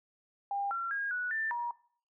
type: tone with pitch steps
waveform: sine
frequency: 801 / 1365 / 1629 / 1472 / 1779 / 952 Hz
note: G5 / F6 / G#6 / F#6 / A6 / A#5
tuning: +37 / -40 / -34 / -9 / +19 / +36 cents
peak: -31 dBFS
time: 0.51-1.71 s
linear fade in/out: 2 ms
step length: 200 ms
effects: noise-tail reverb RT60 0.5 s tail -19 dB re dry